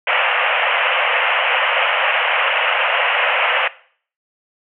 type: band-pass noise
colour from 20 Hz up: white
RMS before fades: -17 dBFS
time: 0.07-3.68 s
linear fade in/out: 5 ms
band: 490 to 3000 Hz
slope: 96 dB/octave
effects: noise-tail reverb RT60 0.5 s tail -18 dB re dry